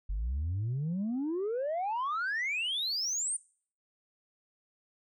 sine exponential sweep, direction up, 45.02 to 9240 Hz, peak -28 dBFS, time 0.09-3.37 s, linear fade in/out 10 ms, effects noise-tail reverb RT60 0.5 s tail -24 dB re dry + tanh soft clip ceiling -28 dBFS

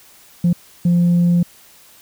sine tone bursts at uneven times, 173.9 Hz, F3, 7 cents flat, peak -9 dBFS, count 2, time 0.44-0.53 / 0.85-1.43 s, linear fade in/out 5 ms, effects tanh soft clip ceiling -9 dBFS + white hiss -47 dBFS RMS until 2.01 s

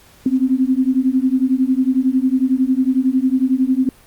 sine beating tone pair, 254.8 / 265.8 Hz, C4 / C4, -46 / +27 cents, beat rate 11 Hz, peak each -16 dBFS, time 0.26-3.89 s, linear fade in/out 2 ms, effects pink hiss -48 dBFS RMS until 4.06 s + Opus 48 kbps

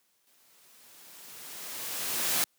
white noise with exponential growth, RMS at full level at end -26 dBFS, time 0.27-2.44 s, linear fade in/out 1 ms, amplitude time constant 470 ms, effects white hiss -71 dBFS RMS until 2.58 s + high-pass 150 Hz 12 dB/octave

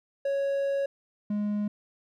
triangle tone pair in turn, 554.4 / 207.7 Hz, C#5 / G#3, 0 / 0 cents, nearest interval octave + perfect fourth, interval 1700 cents, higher first, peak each -23 / -24 dBFS, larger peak first, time 0.25-0.86 / 1.3-1.68 s, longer first, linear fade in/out 5 ms, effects none

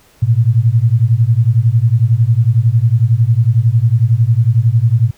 sine beating tone pair, 110 / 121 Hz, A2 / B2, 0 / -35 cents, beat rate 11 Hz, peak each -11 dBFS, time 0.22-5.11 s, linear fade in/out 10 ms, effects pink hiss -49 dBFS RMS until 5.17 s

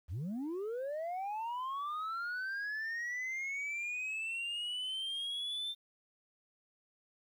sine linear sweep, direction up, 65.41 to 3587 Hz, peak -33 dBFS, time 0.08-5.75 s, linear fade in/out 50 ms, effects tanh soft clip ceiling -35 dBFS + 11-bit

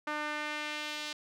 sawtooth tone with band-pass filter sweep, 300.2 Hz, D4, 38 cents sharp, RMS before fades -37 dBFS, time 0.07-1.13 s, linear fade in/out 5 ms, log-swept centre 1400 to 3900 Hz, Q 1.3, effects none

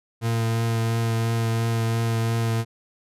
40% pulse tone with vibrato, 114.3 Hz, A#2, 34 cents flat, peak -20 dBFS, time 0.21-2.65 s, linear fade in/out 50 ms, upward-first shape triangle, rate 2.9 Hz, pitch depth 16 cents each way, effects resampled to 32000 Hz

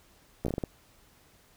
slowing click train, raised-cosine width 2 ms, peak -17 dBFS, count 7, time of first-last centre 0.45-0.638 s, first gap 14 ms, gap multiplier 1.32, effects pink hiss -61 dBFS RMS until 1.56 s

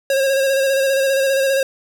square tone with vibrato, 541 Hz, C#5, 42 cents flat, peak -15 dBFS, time 0.1-1.63 s, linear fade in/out 2 ms, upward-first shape square, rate 15 Hz, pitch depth 24 cents each way, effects none

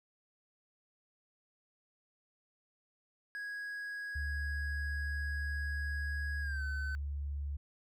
triangle tone with pitch glide, 1657 to 1519.5 Hz, G#6 to F#6, -4 to +46 cents, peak -37 dBFS, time 3.35-6.95 s, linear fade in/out 0 ms, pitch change -150 cents, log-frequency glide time 6.41-6.63 s
sine tone, 71.4 Hz, D2, 48 cents flat, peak -35 dBFS, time 4.15-7.57 s, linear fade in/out 10 ms
effects none

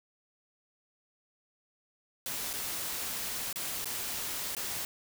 white noise with dropouts, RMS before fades -36 dBFS, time 2.26-4.85 s, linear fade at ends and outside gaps 1 ms, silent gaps 2.531-2.536 / 3.528-3.558 / 3.845-3.856 / 4.55-4.567 s, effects none

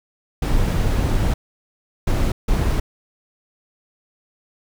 brown noise bursts at uneven times, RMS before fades -18 dBFS, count 3, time 0.42-1.34 / 2.07-2.32 / 2.48-2.8 s, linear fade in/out 5 ms, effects none

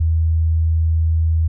sine tone, 80.9 Hz, E2, 32 cents flat, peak -13 dBFS, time 0-1.48 s, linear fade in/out 10 ms, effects none

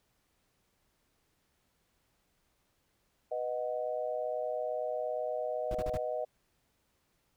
sine chord, B major, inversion none, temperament equal, 493.9 / 622.3 / 740 Hz, B4 / D#5 / F#5, 0 / 0 / 0 cents, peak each -37 / -34 / -40 dBFS, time 3.31-6.25 s, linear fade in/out 10 ms
brown noise bursts, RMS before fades -37 dBFS, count 4, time 5.71-5.973 s, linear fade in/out 2 ms, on 38 ms, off 37 ms
effects pink hiss -75 dBFS RMS until 7.36 s

